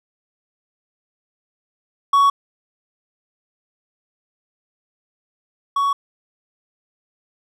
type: tone pair in turn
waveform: triangle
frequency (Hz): 1119 / 1119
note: C#6 / C#6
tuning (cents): +16 / +16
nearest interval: unison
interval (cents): 0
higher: neither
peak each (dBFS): -9 / -14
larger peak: first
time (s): 2.13-2.3 / 5.76-5.93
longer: neither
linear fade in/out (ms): 5
effects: none